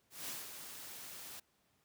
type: noise with ADSR envelope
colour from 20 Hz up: white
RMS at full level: -42 dBFS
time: 0.1-1.4 s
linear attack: 180 ms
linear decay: 180 ms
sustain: -7 dB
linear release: 8 ms
effects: pink hiss -75 dBFS RMS until 1.84 s + high-pass 80 Hz 12 dB/octave